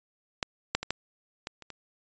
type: clicks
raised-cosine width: 0.2 ms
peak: -10 / -6 / -16 / -10 / -18 / -28 / -24 dBFS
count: 7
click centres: 0.428 / 0.75 / 0.83 / 0.906 / 1.471 / 1.623 / 1.703 s
effects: resampled to 16000 Hz